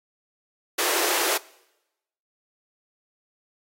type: high-pass noise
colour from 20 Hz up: pink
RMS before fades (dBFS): -23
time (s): 0.78-1.38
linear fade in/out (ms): 10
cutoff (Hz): 320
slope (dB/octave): 96
effects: noise-tail reverb RT60 0.9 s tail -23 dB re dry + AAC 48 kbps